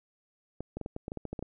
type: clicks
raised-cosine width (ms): 2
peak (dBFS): -23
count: 12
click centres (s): 0.606 / 0.77 / 0.813 / 0.861 / 0.964 / 1.081 / 1.119 / 1.173 / 1.253 / 1.33 / 1.392 / 1.426
effects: none